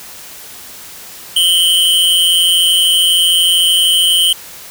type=tone pair together; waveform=square; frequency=2971 / 3144 Hz; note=F#7 / G7; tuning=+6 / +4 cents; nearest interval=minor second; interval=98 cents; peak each=-12 dBFS; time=1.36-4.33 s; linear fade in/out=5 ms; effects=white hiss -33 dBFS RMS until 4.7 s